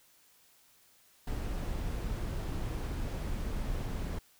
brown noise, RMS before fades -35 dBFS, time 1.27-4.19 s, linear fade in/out 5 ms, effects white hiss -64 dBFS RMS until 4.39 s

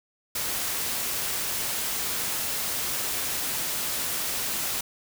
white noise, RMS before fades -29 dBFS, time 0.35-4.81 s, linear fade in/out 5 ms, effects none

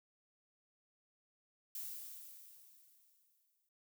violet noise with exponential decay, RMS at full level -43 dBFS, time 1.75-3.69 s, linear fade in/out 2 ms, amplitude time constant 420 ms, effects none

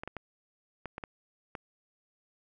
clicks, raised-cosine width 0.5 ms, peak -23 dBFS, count 7, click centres 0.035 / 0.076 / 0.167 / 0.857 / 0.981 / 1.038 / 1.552 s, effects none

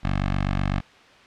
10% pulse tone with notch filter, 47.96 Hz, G1, 37 cents flat, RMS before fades -24 dBFS, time 0.03-0.81 s, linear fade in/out 20 ms, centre 400 Hz, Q 0.83, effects white hiss -50 dBFS RMS until 1.26 s + low-pass 3000 Hz 12 dB/octave

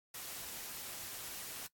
white noise, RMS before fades -45 dBFS, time 0.14-1.67 s, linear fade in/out 5 ms, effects noise-tail reverb RT60 0.1 s tail -20 dB re dry + AAC 64 kbps

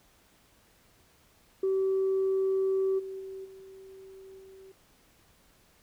sine tone with level steps, 383.6 Hz, G4, 37 cents flat, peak -23 / -36 / -38 / -46 / -48 dBFS, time 1.63-4.72 s, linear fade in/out 5 ms, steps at 2.98 / 3.19 / 3.44 / 4.38 s, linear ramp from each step 20 ms, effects tanh soft clip ceiling -21 dBFS + pink hiss -63 dBFS RMS until 5.82 s

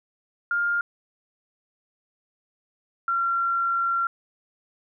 sine tone pair in turn, 1406 / 1370.7 Hz, F6 / F6, +11 / -33 cents, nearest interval unison, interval 44 cents, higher first, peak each -21 dBFS, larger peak neither, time 0.51-0.81 / 3.08-4.07 s, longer second, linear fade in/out 2 ms, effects none

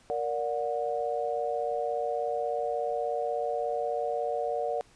sine chord, Bb augmented, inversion none, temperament just, 466.2 / 582.7 / 728.4 Hz, Bb4 / D5 / F#5, 0 / -14 / -27 cents, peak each -32 dBFS, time 0.1-4.81 s, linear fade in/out 0 ms, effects pink hiss -60 dBFS RMS until 4.95 s + resampled to 22050 Hz

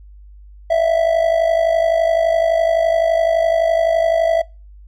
triangle tone with amplitude modulation, 659.3 Hz, E5, in tune, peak -7 dBFS, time 0.7-4.42 s, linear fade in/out 10 ms, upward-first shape sine, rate 51.8 Hz, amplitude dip 65%, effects noise-tail reverb RT60 0.3 s tail -25 dB re dry + added 50 Hz sine -38 dBFS peak until 4.87 s

